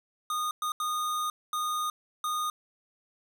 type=tone bursts at uneven times; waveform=square; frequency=1230 Hz; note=D#6; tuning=20 cents flat; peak=-29 dBFS; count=5; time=0.3-0.51 / 0.62-0.72 / 0.8-1.3 / 1.53-1.9 / 2.24-2.5 s; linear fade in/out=2 ms; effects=none